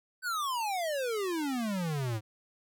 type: exponential sweep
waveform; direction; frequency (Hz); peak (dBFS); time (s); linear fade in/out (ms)
square; down; 1545 to 103.6; -31; 0.22-2.21; 50
effects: none